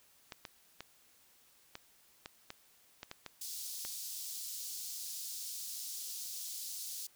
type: clicks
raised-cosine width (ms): 0.2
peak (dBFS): -26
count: 10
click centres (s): 0.322 / 0.452 / 0.806 / 1.754 / 2.259 / 2.504 / 3.031 / 3.114 / 3.263 / 3.85
type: high-pass noise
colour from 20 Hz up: pink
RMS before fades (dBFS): -43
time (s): 3.41-7.07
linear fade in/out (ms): 5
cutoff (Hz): 4500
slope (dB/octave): 24
effects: white hiss -66 dBFS RMS until 7.15 s